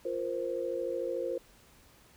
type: chord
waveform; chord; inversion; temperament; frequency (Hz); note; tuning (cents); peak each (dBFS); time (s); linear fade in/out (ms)
sine; F suspended fourth; none; equal with one note detuned; 349.2 / 469.7 / 523.3; F4 / Bb4 / C5; 0 / +13 / 0; -37 / -36 / -34; 0.05-1.38; 5
effects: pink hiss -60 dBFS RMS until 2.16 s